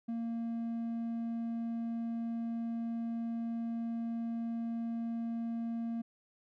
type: tone with hard clipping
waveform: sine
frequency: 230.8 Hz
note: A#3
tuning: 17 cents flat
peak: -35 dBFS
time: 0.08-6.02 s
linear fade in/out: 10 ms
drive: 3 dB
effects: none